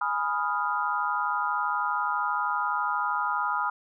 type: chord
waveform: sine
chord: F half-diminished seventh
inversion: first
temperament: equal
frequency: 830.6 / 987.8 / 1244.5 / 1396.9 Hz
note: Ab5 / Cb6 / Eb6 / F6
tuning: 0 / 0 / 0 / 0 cents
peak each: -32 / -30 / -29 / -31 dBFS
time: 0.01-3.7 s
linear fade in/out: 5 ms
effects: none